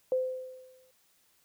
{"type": "tone with exponential decay", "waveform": "sine", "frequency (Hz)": 514, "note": "C5", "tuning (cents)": -31, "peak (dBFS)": -23, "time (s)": [0.12, 0.91], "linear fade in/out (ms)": 1, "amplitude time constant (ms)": 170, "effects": ["white hiss -68 dBFS RMS until 1.44 s"]}